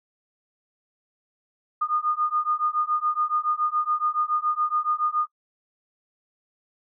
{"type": "beating tone pair", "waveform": "sine", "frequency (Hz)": [1220, 1227.1], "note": ["D#6", "D#6"], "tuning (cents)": [-34, -24], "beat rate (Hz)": 7.1, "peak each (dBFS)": -25, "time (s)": [1.81, 5.27], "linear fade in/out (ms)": 10, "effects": ["noise-tail reverb RT60 0.1 s tail -23 dB re dry"]}